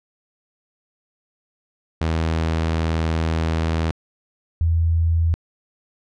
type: tone pair in turn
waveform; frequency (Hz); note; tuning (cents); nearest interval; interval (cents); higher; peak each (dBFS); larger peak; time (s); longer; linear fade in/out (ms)
sawtooth / sine; 81 / 82.75; E2 / E2; -30 / +7; unison; 37; second; -15; neither; 2.01-3.91 / 4.61-5.34; first; 0
effects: low-pass 5000 Hz 12 dB/octave